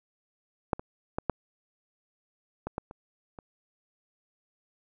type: clicks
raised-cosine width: 1 ms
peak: -10 / -24 / -15 / -11 / -19 / -17 / -29 / -29 dBFS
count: 8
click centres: 0.732 / 0.795 / 1.185 / 1.297 / 2.67 / 2.781 / 2.911 / 3.388 s
effects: none